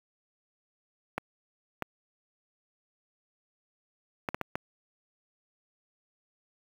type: clicks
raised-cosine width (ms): 0.5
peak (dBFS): -15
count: 6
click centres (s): 1.18 / 1.823 / 4.288 / 4.345 / 4.413 / 4.555
effects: high-pass 80 Hz 12 dB/octave + 7-bit